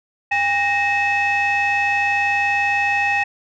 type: tone cluster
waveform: sine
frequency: 808 / 1866 / 2587 Hz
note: G#5 / A#6 / E7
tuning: -48 / +1 / -33 cents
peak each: -19 dBFS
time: 0.31-3.24 s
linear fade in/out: 10 ms
effects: tanh soft clip ceiling -11 dBFS